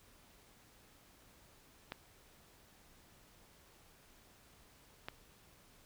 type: clicks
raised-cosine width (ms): 0.3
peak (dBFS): -25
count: 2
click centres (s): 1.921 / 5.085
effects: pink hiss -64 dBFS RMS until 5.85 s